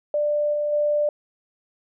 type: tone with level steps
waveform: sine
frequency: 592 Hz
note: D5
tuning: 14 cents sharp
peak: -19 / -21 / -18 dBFS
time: 0.14-1.09 s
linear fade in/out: 2 ms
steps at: 0.53 / 0.72 s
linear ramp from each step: 10 ms
effects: none